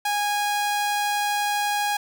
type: tone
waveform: sawtooth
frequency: 824 Hz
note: G#5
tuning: 14 cents flat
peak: -18 dBFS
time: 0.05-1.97 s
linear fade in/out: 5 ms
effects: 8-bit